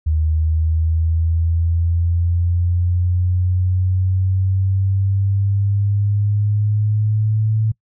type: exponential sweep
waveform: sine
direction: up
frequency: 77.8 to 110 Hz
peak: -14 dBFS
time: 0.06-7.72 s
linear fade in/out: 10 ms
effects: noise-tail reverb RT60 0.1 s tail -23 dB re dry